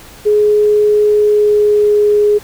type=tone with pitch glide; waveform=sine; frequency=419.7 to 416.3 Hz; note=G#4 to G#4; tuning=+18 to +4 cents; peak=-7 dBFS; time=0.25-2.39 s; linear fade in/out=20 ms; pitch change=-14 cents; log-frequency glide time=1.14-2.09 s; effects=pink hiss -37 dBFS RMS until 2.43 s